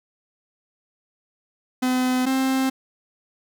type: tone pair in turn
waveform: 45% pulse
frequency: 254.2 / 264 Hz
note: C4 / C4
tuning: -50 / +16 cents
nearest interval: minor second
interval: 66 cents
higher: second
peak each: -19 dBFS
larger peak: neither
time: 1.82-2.26 / 2.26-2.7 s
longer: neither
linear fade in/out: 10 ms
effects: none